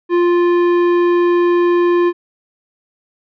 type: tone with tanh clipping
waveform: sine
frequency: 349.2 Hz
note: F4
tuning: in tune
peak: -12 dBFS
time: 0.09-2.13 s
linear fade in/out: 50 ms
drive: 13 dB
effects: none